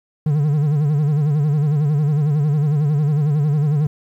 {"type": "tone with vibrato", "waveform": "triangle", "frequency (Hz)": 148.1, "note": "D3", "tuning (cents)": 15, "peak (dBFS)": -12, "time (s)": [0.26, 3.87], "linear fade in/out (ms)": 5, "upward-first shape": "sine", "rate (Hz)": 11, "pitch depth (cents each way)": 91, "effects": ["9-bit"]}